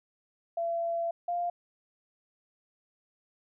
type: tone pair in turn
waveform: sine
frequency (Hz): 676 / 698.6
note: E5 / F5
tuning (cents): +43 / 0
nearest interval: minor second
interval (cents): 57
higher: second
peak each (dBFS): -28 / -28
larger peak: neither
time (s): 0.57-1.11 / 1.28-1.5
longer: first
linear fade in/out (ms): 5
effects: none